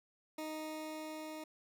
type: tone with level ramp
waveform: 20% pulse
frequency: 311.1 Hz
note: D#4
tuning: in tune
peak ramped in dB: -35 to -39 dBFS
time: 0.38-1.44 s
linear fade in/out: 5 ms
effects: none